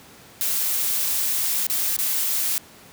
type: noise with dropouts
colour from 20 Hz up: blue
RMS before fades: -23 dBFS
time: 0.41-2.58 s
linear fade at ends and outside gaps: 0 ms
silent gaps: 1.667-1.699 / 1.965-1.988 s
effects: pink hiss -47 dBFS RMS until 2.92 s + high-pass 100 Hz 12 dB/octave